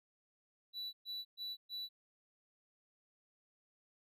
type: tone bursts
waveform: triangle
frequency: 3951 Hz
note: B7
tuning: in tune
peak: -39 dBFS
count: 4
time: 0.73-1.89 s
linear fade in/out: 50 ms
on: 200 ms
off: 120 ms
effects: none